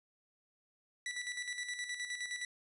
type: tone with tremolo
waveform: sawtooth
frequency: 1963 Hz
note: B6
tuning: 11 cents flat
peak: -33 dBFS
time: 1.06-2.45 s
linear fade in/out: 2 ms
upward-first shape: square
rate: 9.6 Hz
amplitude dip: 55%
effects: resampled to 24000 Hz